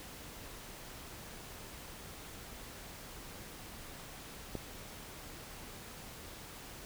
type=click; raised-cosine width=2 ms; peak=-24 dBFS; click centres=4.553 s; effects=pink hiss -49 dBFS RMS until 6.85 s